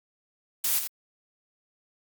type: noise with echo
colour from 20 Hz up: blue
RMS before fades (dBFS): -25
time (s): 0.64-0.79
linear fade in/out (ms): 5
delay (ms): 85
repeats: 1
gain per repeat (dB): -7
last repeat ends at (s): 0.875
effects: Opus 48 kbps